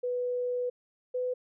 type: tone pair in turn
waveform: sine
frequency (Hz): 493.7 / 501.2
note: B4 / B4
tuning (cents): -1 / +25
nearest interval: unison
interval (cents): 26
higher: second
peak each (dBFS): -28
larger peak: neither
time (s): 0.03-0.7 / 1.14-1.34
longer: first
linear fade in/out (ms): 10
effects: none